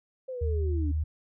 sine linear sweep, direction down, 529 to 277.2 Hz, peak -33 dBFS, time 0.28-0.92 s, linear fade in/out 10 ms
sine tone, 77.2 Hz, D#2, 13 cents flat, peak -25 dBFS, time 0.41-1.04 s, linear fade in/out 10 ms
effects none

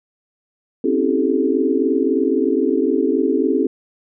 sine tone cluster, 258.5 / 278 / 326 / 389.1 / 432.9 Hz, C4 / C#4 / E4 / G4 / A4, -21 / +5 / -19 / -13 / -28 cents, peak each -21 dBFS, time 0.84-3.67 s, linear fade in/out 5 ms, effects none

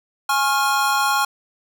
square chord, Db major, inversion second, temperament equal with one note detuned, 830.6 / 1085.9 / 1396.9 Hz, Ab5 / Db6 / F6, 0 / -36 / 0 cents, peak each -22 dBFS, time 0.29-1.25 s, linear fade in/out 5 ms, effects none

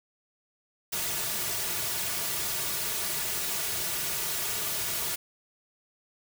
white noise with comb filter, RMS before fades -31 dBFS, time 0.92-5.16 s, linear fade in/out 10 ms, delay 3.8 ms, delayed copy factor -0.8, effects none

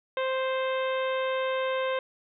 harmonic tone, 523.3 Hz, C5, in tune, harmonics 1 / 2 / 3 / 4 / 5 / 6 / 7, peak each -27 / -33 / -37 / -39 / -41 / -43 / -44 dBFS, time 0.17-1.99 s, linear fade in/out 2 ms, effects none

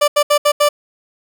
30% pulse tone bursts at uneven times, 587.3 Hz, D5, in tune, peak -7 dBFS, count 5, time 0.01-0.08 / 0.16-0.23 / 0.3-0.38 / 0.45-0.52 / 0.6-0.69 s, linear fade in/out 10 ms, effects none

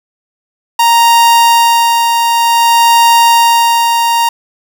45% pulse tone with tremolo, 932.3 Hz, A#5, in tune, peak -4 dBFS, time 0.79-4.29 s, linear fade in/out 5 ms, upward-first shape sine, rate 0.54 Hz, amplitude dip 40%, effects none

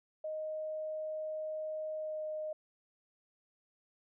sine tone with pitch glide, 622.3 to 618 Hz, D#5 to D#5, 0 to -12 cents, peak -36 dBFS, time 0.24-2.53 s, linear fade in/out 5 ms, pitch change -12 cents, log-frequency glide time 1.96-2.23 s, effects none

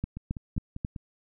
two click trains, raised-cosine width 5 ms, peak -17 / -24 dBFS, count 4 / 5, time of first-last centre 0.04-0.849 / 0.17-0.962 s, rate 3.71 / 5.05 Hz, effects none

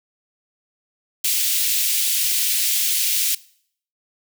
white high-pass noise, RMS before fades -20 dBFS, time 1.24-3.35 s, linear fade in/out 5 ms, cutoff 2400 Hz, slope 24 dB/octave, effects noise-tail reverb RT60 0.6 s tail -21 dB re dry

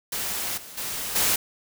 white noise with level steps, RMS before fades -29 / -42 / -31 / -22 dBFS, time 0.12-1.36 s, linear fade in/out 5 ms, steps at 0.57 / 0.77 / 1.15 s, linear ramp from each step 10 ms, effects none

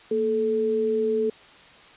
sine tone pair together, 230.7 / 435.5 Hz, A#3 / A4, -18 / -18 cents, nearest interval major seventh, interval 1100 cents, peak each -29 / -21 dBFS, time 0.11-1.3 s, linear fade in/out 5 ms, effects white hiss -49 dBFS RMS until 1.96 s + resampled to 8000 Hz

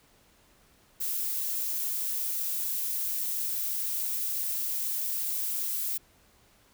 violet noise, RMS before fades -31 dBFS, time 1-5.98 s, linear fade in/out 10 ms, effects pink hiss -62 dBFS RMS until 6.73 s

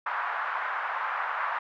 white band-pass noise, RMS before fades -31 dBFS, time 0.06-1.59 s, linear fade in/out 5 ms, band 860 to 1500 Hz, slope 24 dB/octave, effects none

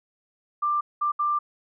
sine tone bursts at uneven times, 1185 Hz, D6, 15 cents sharp, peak -21 dBFS, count 3, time 0.62-0.81 / 1.01-1.12 / 1.19-1.39 s, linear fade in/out 10 ms, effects none

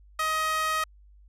sawtooth tone with high-pass filter, 630 Hz, D#5, 21 cents sharp, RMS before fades -27 dBFS, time 0.19-0.84 s, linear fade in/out 5 ms, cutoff 1300 Hz, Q 2.4, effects added 50 Hz sine -51 dBFS peak until 1.28 s + resampled to 32000 Hz

